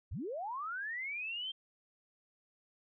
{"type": "linear sweep", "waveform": "sine", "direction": "up", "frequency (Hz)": [48.54, 3183], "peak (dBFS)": -37, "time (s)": [0.11, 1.52], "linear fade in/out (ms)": 10, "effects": []}